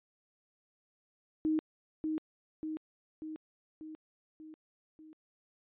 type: tone with echo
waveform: sine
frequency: 312.6 Hz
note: D#4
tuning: 8 cents sharp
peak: -27 dBFS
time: 1.45-1.59 s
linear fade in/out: 0 ms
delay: 590 ms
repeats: 6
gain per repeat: -4 dB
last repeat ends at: 5.13 s
effects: resampled to 8000 Hz